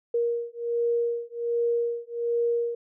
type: beating tone pair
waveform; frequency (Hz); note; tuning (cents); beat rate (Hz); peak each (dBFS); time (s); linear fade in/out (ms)
sine; 470.3 / 471.6; A#4 / A#4; +15 / +20; 1.3; -27; 0.14-2.75; 5
effects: none